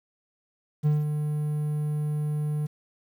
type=tone with ADSR envelope; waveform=triangle; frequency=150 Hz; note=D3; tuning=37 cents sharp; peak=-16 dBFS; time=0.83-2.67 s; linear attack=31 ms; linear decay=180 ms; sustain=-7 dB; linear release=13 ms; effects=9-bit